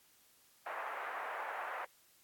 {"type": "band-pass noise", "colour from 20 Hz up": "pink", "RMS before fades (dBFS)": -42, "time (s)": [0.66, 1.85], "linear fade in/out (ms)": 5, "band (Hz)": [680, 1800], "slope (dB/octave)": 24, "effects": ["white hiss -67 dBFS RMS until 2.23 s", "AAC 64 kbps"]}